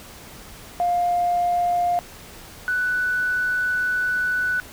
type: tone pair in turn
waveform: sine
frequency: 704 / 1487.4 Hz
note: F5 / F#6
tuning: +14 / +9 cents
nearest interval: octave + minor second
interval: 1295 cents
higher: second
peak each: -17 / -19 dBFS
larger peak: first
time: 0.8-1.99 / 2.68-4.6 s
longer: second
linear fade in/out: 0 ms
effects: tanh soft clip ceiling -13 dBFS + pink hiss -42 dBFS RMS until 4.72 s